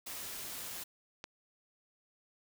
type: noise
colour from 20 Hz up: white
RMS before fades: -43 dBFS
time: 0.06-0.84 s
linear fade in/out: 10 ms
type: click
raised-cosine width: 0.2 ms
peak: -25 dBFS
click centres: 1.241 s
effects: none